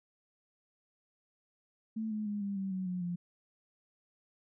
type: tone with pitch steps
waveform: sine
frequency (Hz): 220.5 / 213.4 / 206.4 / 199.76 / 193.29 / 187.03 / 180.97 / 175.11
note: A3 / G#3 / G#3 / G3 / G3 / F#3 / F#3 / F3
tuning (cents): +4 / +47 / -10 / +33 / -24 / +19 / -38 / +5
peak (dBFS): -33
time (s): 1.96-3.16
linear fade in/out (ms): 10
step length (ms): 150
effects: none